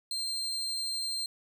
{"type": "tone", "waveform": "35% pulse", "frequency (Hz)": 4164, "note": "C8", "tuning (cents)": -9, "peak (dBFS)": -30, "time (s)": [0.11, 1.26], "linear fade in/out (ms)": 2, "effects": []}